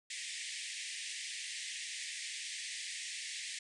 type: band-pass noise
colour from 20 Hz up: pink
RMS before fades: -43 dBFS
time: 0.1-3.59 s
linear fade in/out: 5 ms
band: 1800 to 9500 Hz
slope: 96 dB/octave
effects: none